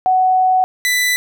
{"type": "tone pair in turn", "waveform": ["sine", "sawtooth"], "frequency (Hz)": [745, 1988.9], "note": ["F#5", "B6"], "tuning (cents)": [12, 12], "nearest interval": "octave + perfect fourth", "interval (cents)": 1700, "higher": "second", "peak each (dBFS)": -10, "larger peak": "neither", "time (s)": [[0.06, 0.64], [0.85, 1.16]], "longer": "first", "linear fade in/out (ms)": 0, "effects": []}